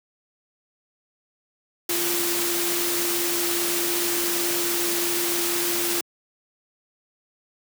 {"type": "tone in noise", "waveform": "sine", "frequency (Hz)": 346, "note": "F4", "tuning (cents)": -16, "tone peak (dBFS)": -28, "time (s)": [1.89, 6.01], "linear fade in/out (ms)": 5, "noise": "white", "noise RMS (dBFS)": -25, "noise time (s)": [1.89, 6.01], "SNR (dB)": -6, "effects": ["high-pass 150 Hz 12 dB/octave"]}